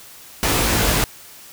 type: noise with comb filter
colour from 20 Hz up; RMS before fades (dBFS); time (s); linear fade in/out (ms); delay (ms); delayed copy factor
pink; -18; 0.43-1.04; 0; 18; +0.6
effects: white hiss -42 dBFS RMS until 1.52 s